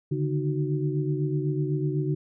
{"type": "tone cluster", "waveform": "sine", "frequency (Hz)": [143.3, 151.3, 309.5, 373.5], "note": ["D3", "D#3", "D#4", "F#4"], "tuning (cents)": [-42, -48, -9, 16], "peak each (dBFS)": [-26, -32, -32, -31], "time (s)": [0.11, 2.15], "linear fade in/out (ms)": 10, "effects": []}